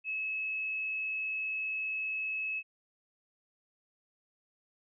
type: tone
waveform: sine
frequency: 2585 Hz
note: E7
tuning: 34 cents flat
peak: -32 dBFS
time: 0.04-2.63 s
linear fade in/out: 50 ms
effects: none